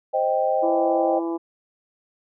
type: chord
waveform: sine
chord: C minor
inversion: none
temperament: equal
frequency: 523.3 / 622.3 / 784 Hz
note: C5 / Eb5 / G5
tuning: 0 / 0 / 0 cents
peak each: -23 dBFS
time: 0.13-1.2 s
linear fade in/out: 20 ms
type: harmonic tone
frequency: 167 Hz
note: E3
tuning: 23 cents sharp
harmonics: 2 / 3 / 4 / 5 / 6 / 7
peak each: -24 / -36 / -37 / -36 / -37 / -46 dBFS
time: 0.62-1.38 s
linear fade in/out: 20 ms
effects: none